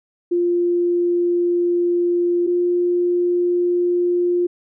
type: tone pair in turn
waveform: sine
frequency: 349.2 / 352.4 Hz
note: F4 / F4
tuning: 0 / +16 cents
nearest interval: unison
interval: 16 cents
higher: second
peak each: -15 dBFS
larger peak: neither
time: 0.31-2.47 / 2.47-4.47 s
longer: first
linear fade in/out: 10 ms
effects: none